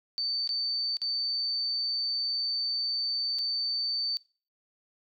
sine tone with dropouts, 4561 Hz, C#8, 49 cents sharp, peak -28 dBFS, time 0.18-4.17 s, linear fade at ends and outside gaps 0 ms, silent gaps 0.475-0.491 / 0.969-1.017 / 3.386-3.39 s, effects noise-tail reverb RT60 0.4 s tail -22 dB re dry

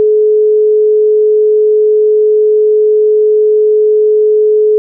sine tone, 427 Hz, G#4, 48 cents sharp, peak -5 dBFS, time 0-4.78 s, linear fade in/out 0 ms, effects none

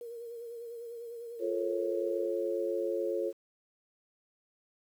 sine tone with vibrato, 468.6 Hz, A#4, 9 cents sharp, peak -40 dBFS, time 0.01-2.26 s, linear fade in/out 2 ms, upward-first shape sine, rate 10 Hz, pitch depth 41 cents each way
sine chord, F augmented, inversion none, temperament just, 349.2 / 436.5 / 545.7 Hz, F4 / A4 / C#5, 0 / -14 / -27 cents, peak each -34 dBFS, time 1.39-3.33 s, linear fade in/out 50 ms
effects 10-bit

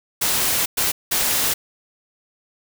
white noise bursts at uneven times, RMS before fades -20 dBFS, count 3, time 0.21-0.66 / 0.77-0.92 / 1.11-1.54 s, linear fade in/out 10 ms, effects none

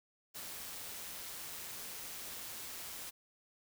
white noise with amplitude modulation, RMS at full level -44 dBFS, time 0.34-3.11 s, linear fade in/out 20 ms, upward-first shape sine, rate 172 Hz, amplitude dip 35%, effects none

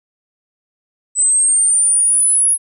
sine linear sweep, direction up, 7970 to 10548 Hz, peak -10 dBFS, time 1.15-2.58 s, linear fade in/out 50 ms, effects none

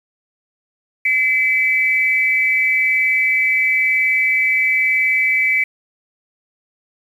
sine tone pair together, 2041 / 2300 Hz, C7 / D7, -44 / -37 cents, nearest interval major second, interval 207 cents, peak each -17 / -15 dBFS, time 1.05-5.64 s, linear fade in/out 5 ms, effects 7-bit

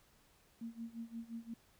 sine tone with tremolo, 230 Hz, A#3, 23 cents flat, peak -40 dBFS, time 0.61-1.54 s, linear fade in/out 5 ms, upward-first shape sine, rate 5.7 Hz, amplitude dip 90%, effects pink hiss -69 dBFS RMS until 1.79 s

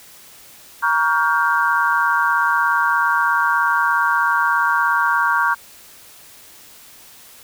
sine chord, G half-diminished seventh, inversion first, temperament just, 940.8 / 1128.9 / 1411.2 / 1568 Hz, Bb5 / Db6 / F6 / G6, +16 / +31 / +18 / 0 cents, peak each -20 dBFS, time 0.82-5.55 s, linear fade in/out 20 ms, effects white hiss -44 dBFS RMS until 7.43 s

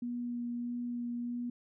sine tone with vibrato, 240.6 Hz, B3, 45 cents flat, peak -34 dBFS, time 0.02-1.5 s, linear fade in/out 5 ms, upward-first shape sine, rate 1.6 Hz, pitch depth 10 cents each way, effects none

